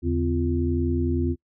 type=tone cluster; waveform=sine; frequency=80.6 / 142.1 / 255.5 / 346 Hz; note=E2 / C#3 / C4 / F4; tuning=-38 / +43 / -41 / -16 cents; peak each=-24 / -32 / -26 / -27 dBFS; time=0.02-1.36 s; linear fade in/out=50 ms; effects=noise-tail reverb RT60 0.1 s tail -25 dB re dry